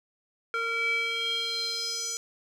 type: tone with band-pass filter sweep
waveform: square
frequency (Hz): 460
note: A#4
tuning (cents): -23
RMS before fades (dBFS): -30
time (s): 0.54-2.17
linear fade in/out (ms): 0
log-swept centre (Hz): 1700 to 6500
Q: 5
effects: none